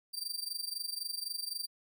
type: tone with amplitude modulation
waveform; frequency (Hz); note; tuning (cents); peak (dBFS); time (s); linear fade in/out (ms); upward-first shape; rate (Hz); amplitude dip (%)
sawtooth; 4682; D8; -6; -30; 0.13-1.67; 20; sine; 23.9; 85
effects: none